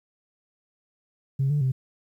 sine tone with pitch steps, 135.9 / 146.8 / 131 Hz, C#3 / D3 / C3, -34 / 0 / +2 cents, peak -19 dBFS, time 1.39-1.72 s, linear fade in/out 10 ms, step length 110 ms, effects tanh soft clip ceiling -17 dBFS + 10-bit

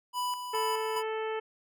square tone with tremolo, 990 Hz, B5, 4 cents sharp, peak -30 dBFS, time 0.13-1.03 s, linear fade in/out 50 ms, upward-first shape square, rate 2.4 Hz, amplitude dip 55%
harmonic tone, 439.2 Hz, A4, 3 cents flat, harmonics 1 / 2 / 3 / 4 / 5 / 6 / 7, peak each -32 / -38 / -42 / -44 / -46 / -48 / -49 dBFS, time 0.53-1.4 s, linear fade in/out 10 ms
effects none

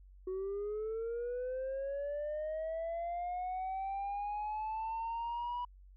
sine linear sweep, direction up, 370 to 980 Hz, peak -33 dBFS, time 0.27-5.65 s, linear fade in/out 5 ms, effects tanh soft clip ceiling -34 dBFS + added 47 Hz sine -54 dBFS peak until 5.96 s

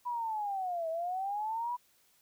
sine linear two-way sweep, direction down then up, 987.8 to 640 to 987.8 Hz, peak -32 dBFS, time 0.05-1.77 s, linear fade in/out 20 ms, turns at 0.89 s, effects white hiss -68 dBFS RMS until 2.21 s

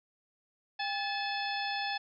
harmonic tone with a mistuned harmonic, 864 Hz, A5, 32 cents flat, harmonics 1 / 2 / 3 / 4 / 5 / 6, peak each -35 / -38 / -40 / -41 / -42 / -43 dBFS, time 0.79-1.98 s, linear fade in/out 10 ms, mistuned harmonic 1, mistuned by -130 cents, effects none

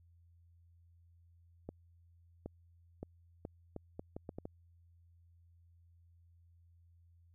accelerating click train, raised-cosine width 2 ms, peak -29 dBFS, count 10, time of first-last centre 1.69-4.454 s, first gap 770 ms, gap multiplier 0.74, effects added 85 Hz sine -62 dBFS peak until 7.34 s

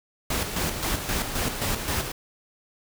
pink noise with tremolo, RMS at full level -26 dBFS, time 0.3-2.12 s, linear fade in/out 5 ms, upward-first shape square, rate 3.8 Hz, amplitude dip 50%, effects none

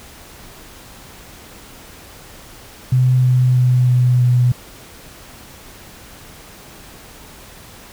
sine tone with pitch steps, 127.4 / 126.45 / 125.5 / 124.56 / 123.63 Hz, C3 / B2 / B2 / B2 / B2, -46 / +41 / +28 / +15 / +2 cents, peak -10 dBFS, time 2.92-4.52 s, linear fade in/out 5 ms, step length 320 ms, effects pink hiss -40 dBFS RMS until 7.92 s

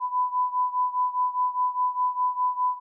sine beating tone pair, 997 / 1001.9 Hz, B5 / B5, +16 / +25 cents, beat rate 4.9 Hz, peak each -24 / -27 dBFS, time 0-2.8 s, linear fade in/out 50 ms, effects none

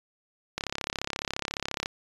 click train, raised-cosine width 0.2 ms, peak -12 dBFS, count 45, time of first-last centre 0.58-1.859 s, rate 34.4 Hz, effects resampled to 24000 Hz

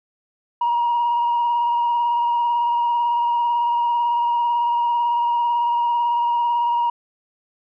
sine tone with vibrato, 950 Hz, A#5, 33 cents sharp, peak -15 dBFS, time 0.61-6.9 s, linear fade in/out 5 ms, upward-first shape square, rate 18 Hz, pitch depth 14 cents each way, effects tanh soft clip ceiling -14 dBFS

